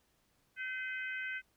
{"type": "harmonic tone with a mistuned harmonic", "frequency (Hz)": 513, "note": "C5", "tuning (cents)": -34, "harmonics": [3, 4, 5, 6], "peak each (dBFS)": [-39, -42, -45, -54], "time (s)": [0.56, 1.42], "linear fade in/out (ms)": 50, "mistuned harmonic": 5, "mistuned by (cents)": -18, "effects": ["pink hiss -74 dBFS RMS until 1.56 s"]}